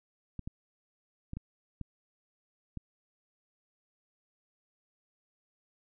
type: clicks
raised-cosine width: 5 ms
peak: -26 dBFS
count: 6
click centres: 0.393 / 0.475 / 1.334 / 1.37 / 1.813 / 2.773 s
effects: none